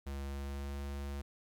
square tone with pitch glide, 69.3 to 70.19 Hz, C#2 to C#2, 0 to +22 cents, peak -39 dBFS, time 0.06-1.22 s, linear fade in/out 10 ms, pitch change +22 cents, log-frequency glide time 0.29-0.78 s, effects 13-bit

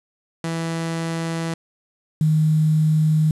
sawtooth / sine tone pair in turn, 164.81 / 155.56 Hz, E3 / D#3, 0 / 0 cents, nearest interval minor second, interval 100 cents, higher first, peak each -19 / -14 dBFS, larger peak second, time 0.44-1.54 / 2.21-3.31 s, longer neither, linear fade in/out 2 ms, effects resampled to 24000 Hz + 7-bit

